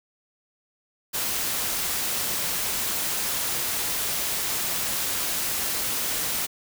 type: noise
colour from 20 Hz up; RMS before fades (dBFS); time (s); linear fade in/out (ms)
white; -27; 1.13-6.47; 20
effects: none